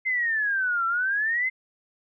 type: exponential two-way sweep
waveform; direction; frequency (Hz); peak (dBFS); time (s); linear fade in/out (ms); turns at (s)
sine; down then up; 2093 to 1339 to 2093; -22; 0.05-1.5; 20; 0.86
effects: none